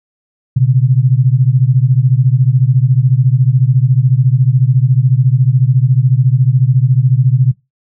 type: beating tone pair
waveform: sine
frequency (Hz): 122.9 / 136.9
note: B2 / C#3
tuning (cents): -8 / -21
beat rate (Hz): 14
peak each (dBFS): -10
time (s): 0.56-7.52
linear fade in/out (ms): 10
effects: noise-tail reverb RT60 0.2 s tail -19 dB re dry